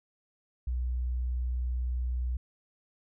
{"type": "tone", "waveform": "sine", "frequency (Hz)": 61.74, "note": "B1", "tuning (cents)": 0, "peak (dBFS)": -28, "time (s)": [0.67, 2.37], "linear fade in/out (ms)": 5, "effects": []}